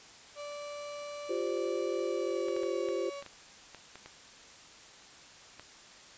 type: tone with pitch glide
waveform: 35% pulse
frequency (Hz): 583 to 563.5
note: D5 to C#5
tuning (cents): -13 to +28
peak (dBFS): -38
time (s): 0.35-3.24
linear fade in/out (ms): 50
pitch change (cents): -59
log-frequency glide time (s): 2.06-2.76
type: chord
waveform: sine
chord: F suspended second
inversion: none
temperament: equal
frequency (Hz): 349.2 / 392 / 523.3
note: F4 / G4 / C5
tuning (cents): 0 / 0 / 0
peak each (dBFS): -35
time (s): 1.29-3.1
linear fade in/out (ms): 10
type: clicks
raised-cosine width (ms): 0.3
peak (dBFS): -30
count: 10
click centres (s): 2.484 / 2.565 / 2.633 / 2.887 / 3.225 / 3.263 / 3.747 / 3.956 / 4.06 / 5.596
effects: white hiss -53 dBFS RMS until 6.17 s + resampled to 16000 Hz